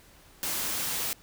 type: noise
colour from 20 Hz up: white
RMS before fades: -31 dBFS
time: 0.43-1.13 s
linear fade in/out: 0 ms
effects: pink hiss -56 dBFS RMS until 1.22 s